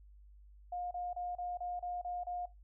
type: tone bursts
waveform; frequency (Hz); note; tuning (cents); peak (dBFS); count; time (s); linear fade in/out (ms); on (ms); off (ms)
sine; 712; F5; +33; -37; 8; 0.72-2.457; 5; 190; 31
effects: noise-tail reverb RT60 0.2 s tail -17 dB re dry + added 50 Hz sine -55 dBFS peak until 2.63 s